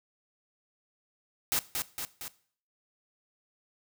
white noise with echo, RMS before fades -28 dBFS, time 1.52-1.59 s, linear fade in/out 0 ms, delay 230 ms, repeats 3, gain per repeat -4 dB, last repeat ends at 2.28 s, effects noise-tail reverb RT60 0.5 s tail -18 dB re dry

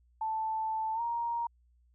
sine tone with pitch glide, 880 to 937.7 Hz, A5 to A#5, 0 to +10 cents, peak -30 dBFS, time 0.21-1.47 s, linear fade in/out 5 ms, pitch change +110 cents, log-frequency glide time 0.94-1.01 s, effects added 60 Hz sine -63 dBFS peak until 1.94 s

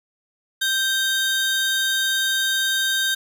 40% pulse tone pair together, 1568 / 3706 Hz, G6 / A#7, 0 / -11 cents, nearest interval octave + minor third, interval 1489 cents, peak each -21 dBFS, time 0.61-3.15 s, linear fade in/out 10 ms, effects 9-bit

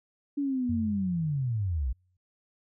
sine linear sweep, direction down, 289.6 to 55.3 Hz, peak -26 dBFS, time 0.37-1.93 s, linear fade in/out 10 ms
sine tone with exponential decay, 91 Hz, F#2, 28 cents flat, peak -29 dBFS, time 0.69-2.17 s, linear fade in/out 5 ms, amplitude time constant 320 ms
effects none

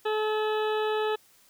harmonic tone, 430 Hz, A4, 40 cents flat, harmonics 1 / 2 / 3 / 4 / 6 / 7 / 8 / 9, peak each -26 / -32 / -36 / -38 / -42 / -43 / -44 / -45 dBFS, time 0.05-1.16 s, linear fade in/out 10 ms, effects white hiss -60 dBFS RMS until 1.49 s

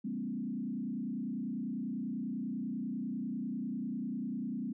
sine tone with frequency modulation, 232.1 Hz, A#3, 7 cents flat, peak -34 dBFS, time 0.04-4.73 s, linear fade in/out 10 ms, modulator 30.1 Hz, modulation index 1.5, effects none

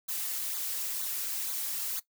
blue noise with flanger, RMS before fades -34 dBFS, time 0.08-2 s, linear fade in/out 10 ms, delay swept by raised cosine 0.36 to 5.46 ms, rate 2.1 Hz, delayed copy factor -0.8, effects noise-tail reverb RT60 0.1 s tail -17 dB re dry

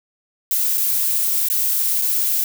violet noise with dropouts, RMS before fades -19 dBFS, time 0.51-2.44 s, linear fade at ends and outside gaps 1 ms, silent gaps 0.774-0.778 / 1.486-1.5 / 2.015-2.02 s, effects none

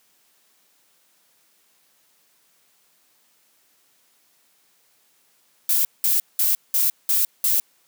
violet noise bursts, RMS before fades -19 dBFS, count 6, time 5.69-7.6 s, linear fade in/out 2 ms, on 160 ms, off 190 ms, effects white hiss -62 dBFS RMS until 7.87 s + high-pass 150 Hz 12 dB/octave

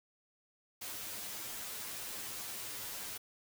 white noise with comb filter, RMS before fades -43 dBFS, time 0.81-3.18 s, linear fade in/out 10 ms, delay 9.5 ms, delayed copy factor +0.85, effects none

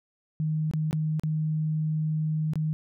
sine tone with dropouts, 155.56 Hz, D#3, in tune, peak -24 dBFS, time 0.4-2.73 s, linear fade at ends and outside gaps 0 ms, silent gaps 0.712-0.736 / 0.91-0.929 / 1.196-1.235 / 2.535-2.556 s, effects none

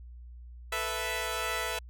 10% pulse chord, A suspended second, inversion none, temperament equal, 440 / 493.9 / 659.3 Hz, A4 / B4 / E5, 0 / 0 / 0 cents, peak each -29 / -27 / -26 dBFS, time 0.72-1.79 s, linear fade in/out 5 ms, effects added 60 Hz sine -44 dBFS peak until 1.89 s

